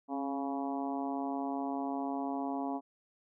harmonic tone with a mistuned harmonic, 139.6 Hz, C#3, 13 cents sharp, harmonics 2 / 3 / 4 / 5 / 6 / 7 / 8, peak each -35 / -45 / -48 / -39 / -42 / -44 / -50 dBFS, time 0.08-2.81 s, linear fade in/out 50 ms, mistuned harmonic 2, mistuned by -34 cents, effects none

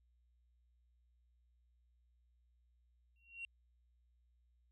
sine tone with exponential growth, 2746 Hz, F7, 30 cents flat, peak -39 dBFS, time 3.16-3.45 s, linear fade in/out 1 ms, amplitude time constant 61 ms, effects tanh soft clip ceiling -39 dBFS + added 60 Hz sine -70 dBFS peak until 4.71 s

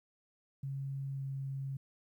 sine tone with pitch glide, 136.9 to 135.95 Hz, C#3 to C#3, -21 to -33 cents, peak -36 dBFS, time 0.63-1.77 s, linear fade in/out 5 ms, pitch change -12 cents, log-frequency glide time 1.13-1.23 s, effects 12-bit

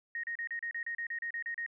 sine tone bursts, 1864.7 Hz, A#6, in tune, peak -34 dBFS, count 13, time 0.15-1.663 s, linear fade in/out 2 ms, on 85 ms, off 34 ms, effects none

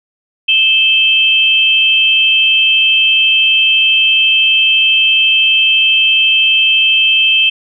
sine tone pair together, 2623 / 3137 Hz, E7 / G7, -9 / +1 cents, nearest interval minor third, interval 310 cents, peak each -10 dBFS, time 0.48-7.5 s, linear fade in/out 10 ms, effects none

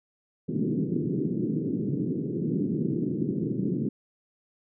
pink band-pass noise, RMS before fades -28 dBFS, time 0.48-3.89 s, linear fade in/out 5 ms, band 130 to 390 Hz, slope 48 dB/octave, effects none

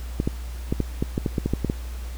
clicks, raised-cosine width 3 ms, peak -9 dBFS, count 12, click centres 0.201 / 0.275 / 0.725 / 0.803 / 1.025 / 1.179 / 1.262 / 1.382 / 1.46 / 1.536 / 1.647 / 1.699 s, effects added 60 Hz sine -30 dBFS peak until 2.17 s + pink hiss -45 dBFS RMS until 2.17 s

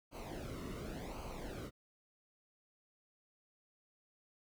brown noise with flanger, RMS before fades -45 dBFS, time 0.11-1.71 s, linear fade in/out 50 ms, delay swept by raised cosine 0.55 to 1.26 ms, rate 0.9 Hz, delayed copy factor -0.75, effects none

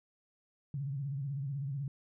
sine tone with vibrato, 138.59 Hz, C#3, in tune, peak -34 dBFS, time 0.74-1.88 s, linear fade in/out 2 ms, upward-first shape sine, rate 16 Hz, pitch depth 110 cents each way, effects none

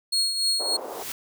35% pulse tone with tremolo, 4300 Hz, C8, 47 cents sharp, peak -18 dBFS, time 0.12-0.77 s, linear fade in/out 10 ms, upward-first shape triangle, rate 3.4 Hz, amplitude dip 60%
white noise with exponential growth, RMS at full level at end -31 dBFS, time 0.56-1.12 s, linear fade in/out 2 ms, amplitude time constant 120 ms
white band-pass noise, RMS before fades -35 dBFS, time 0.59-1.04 s, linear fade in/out 20 ms, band 360 to 830 Hz, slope 24 dB/octave
effects none

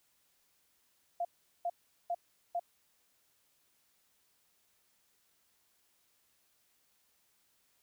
sine tone bursts, 695 Hz, F5, 9 cents flat, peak -31 dBFS, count 4, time 1.2-2.596 s, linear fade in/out 5 ms, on 49 ms, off 400 ms, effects white hiss -73 dBFS RMS until 7.82 s

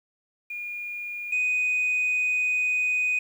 sine tone pair in turn, 2425 / 2492 Hz, D#7 / D#7, -45 / +2 cents, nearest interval unison, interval 47 cents, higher second, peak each -31 / -20 dBFS, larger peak second, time 0.5-1.32 / 1.32-3.19 s, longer second, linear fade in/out 5 ms, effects tanh soft clip ceiling -19 dBFS + 9-bit

